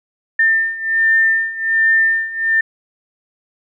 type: beating tone pair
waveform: sine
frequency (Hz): 1798 / 1799.3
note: A6 / A6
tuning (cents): +37 / +38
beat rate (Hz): 1.3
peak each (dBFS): -17 / -14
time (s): 0.39-2.61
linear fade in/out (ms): 5
effects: none